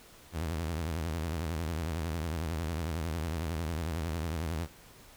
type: tone with vibrato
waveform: sawtooth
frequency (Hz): 81.3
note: E2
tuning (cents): -23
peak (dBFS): -28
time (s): 0.32-4.68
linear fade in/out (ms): 50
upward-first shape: sine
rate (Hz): 11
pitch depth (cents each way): 140
effects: pink hiss -55 dBFS RMS until 5.16 s